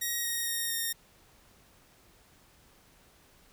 5% pulse tone with pitch steps, 1885 / 1870.9 / 1856.9 / 1843 Hz, A#6 / A#6 / A#6 / A#6, +19 / +6 / -7 / -20 cents, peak -20 dBFS, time 0.01-0.93 s, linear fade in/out 10 ms, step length 230 ms, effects pink hiss -61 dBFS RMS until 3.52 s

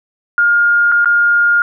sine tone with dropouts, 1416 Hz, F6, 23 cents sharp, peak -8 dBFS, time 0.38-1.62 s, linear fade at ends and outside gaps 1 ms, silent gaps 0.917-0.921 / 1.046-1.057 s, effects none

